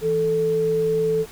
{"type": "tone pair together", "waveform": "sine", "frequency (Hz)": [164.5, 440], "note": ["E3", "A4"], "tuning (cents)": [-3, 0], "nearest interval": "octave + perfect fourth", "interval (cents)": 1703, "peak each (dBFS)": [-28, -18], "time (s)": [0.01, 1.26], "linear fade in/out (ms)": 50, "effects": ["pink hiss -43 dBFS RMS until 1.31 s"]}